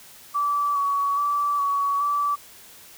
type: tone with vibrato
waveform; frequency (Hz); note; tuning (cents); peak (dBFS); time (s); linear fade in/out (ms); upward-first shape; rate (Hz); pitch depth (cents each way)
sine; 1142; D6; -49; -20; 0.34-2.36; 20; square; 1.2; 23
effects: white hiss -47 dBFS RMS until 2.97 s